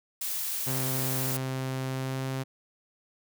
blue noise, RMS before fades -32 dBFS, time 0.21-1.37 s, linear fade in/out 5 ms
sawtooth tone with pitch glide, 131.4 to 132.62 Hz, C3 to C3, +8 to +24 cents, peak -26 dBFS, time 0.66-2.44 s, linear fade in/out 20 ms, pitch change +16 cents, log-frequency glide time 1.85-2.32 s
effects none

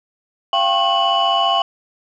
sine tone cluster, 686 / 781 / 1085 / 2968 Hz, F5 / G5 / C#6 / F#7, -31 / -7 / -37 / +5 cents, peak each -18 dBFS, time 0.53-1.62 s, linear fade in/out 2 ms, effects tanh soft clip ceiling -8 dBFS

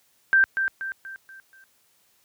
sine tone with echo, 1568 Hz, G6, in tune, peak -14 dBFS, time 0.33-0.44 s, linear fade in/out 0 ms, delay 240 ms, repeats 5, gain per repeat -7 dB, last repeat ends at 1.64 s, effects white hiss -64 dBFS RMS until 2.24 s + high-pass 60 Hz 12 dB/octave

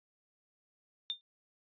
sine tone with exponential decay, 3613 Hz, A7, 45 cents sharp, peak -29 dBFS, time 1.1-1.21 s, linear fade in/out 0 ms, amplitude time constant 22 ms, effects resampled to 11025 Hz

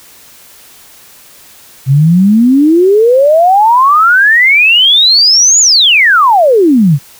sine exponential two-way sweep, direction up then down, 129.5 to 7030 to 129.5 Hz, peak -3 dBFS, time 1.86-6.99 s, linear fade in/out 50 ms, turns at 5.6 s, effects white hiss -38 dBFS RMS until 7.19 s

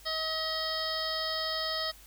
harmonic tone, 636 Hz, D#5, 38 cents sharp, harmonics 1 / 2 / 3 / 5 / 6 / 7 / 8, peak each -37 / -38 / -39 / -39 / -40 / -38 / -36 dBFS, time 0.05-1.92 s, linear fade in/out 20 ms, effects added 50 Hz sine -55 dBFS peak until 2.06 s + white hiss -55 dBFS RMS until 2.06 s

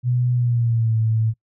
sine tone with pitch glide, 123.47 to 111.28 Hz, B2 to A2, 0 to +20 cents, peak -16 dBFS, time 0.03-1.34 s, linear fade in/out 50 ms, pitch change -180 cents, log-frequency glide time 0.33-0.96 s, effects noise-tail reverb RT60 0.1 s tail -24 dB re dry

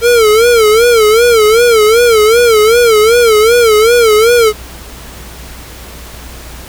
square tone with vibrato, 452.4 Hz, A4, 48 cents sharp, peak -5 dBFS, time 0.01-4.53 s, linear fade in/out 50 ms, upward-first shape sine, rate 2.6 Hz, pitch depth 120 cents each way, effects added 60 Hz sine -31 dBFS peak until 6.68 s + pink hiss -31 dBFS RMS until 6.68 s

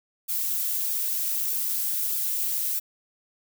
violet noise with flanger, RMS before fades -27 dBFS, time 0.28-2.8 s, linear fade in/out 20 ms, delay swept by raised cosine 0.97 to 4.77 ms, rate 1.6 Hz, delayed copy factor -0.5, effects none

